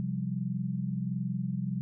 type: chord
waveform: sine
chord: C suspended fourth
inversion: none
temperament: equal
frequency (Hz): 130.81 / 174.61 / 196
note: C3 / F3 / G3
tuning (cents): 0 / 0 / 0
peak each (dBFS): -34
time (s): 0-1.81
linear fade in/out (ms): 0
effects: none